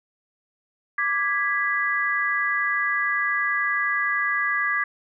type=chord; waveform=sine; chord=G# diminished; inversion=second; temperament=equal with one note detuned; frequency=1174.7 / 1655.5 / 1975.5 Hz; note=D6 / G#6 / B6; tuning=0 / -6 / 0 cents; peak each=-27 / -24 / -25 dBFS; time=0.98-4.84 s; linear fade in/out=5 ms; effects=none